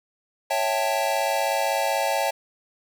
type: chord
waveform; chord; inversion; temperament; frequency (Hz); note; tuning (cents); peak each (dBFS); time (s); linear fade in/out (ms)
square; A dominant seventh; first; equal; 554.4 / 659.3 / 784 / 880; C#5 / E5 / G5 / A5; 0 / 0 / 0 / 0; -28; 0.5-2.31; 10
effects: none